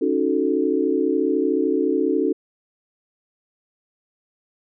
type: chord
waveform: sine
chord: D# half-diminished seventh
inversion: third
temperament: equal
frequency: 277.2 / 311.1 / 370 / 440 Hz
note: C#4 / D#4 / F#4 / A4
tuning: 0 / 0 / 0 / 0 cents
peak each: -23 dBFS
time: 0.01-2.33 s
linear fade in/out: 10 ms
effects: none